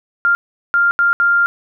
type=tone bursts at uneven times; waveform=sine; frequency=1396.9 Hz; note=F6; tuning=in tune; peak=-10 dBFS; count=4; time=0.25-0.35 / 0.74-0.91 / 0.99-1.13 / 1.2-1.46 s; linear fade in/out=0 ms; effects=none